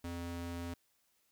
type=ring-modulated tone; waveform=square; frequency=171.6 Hz; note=F3; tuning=30 cents flat; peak=-37 dBFS; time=0.04-0.74 s; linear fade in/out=5 ms; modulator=87.2 Hz; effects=white hiss -75 dBFS RMS until 1.31 s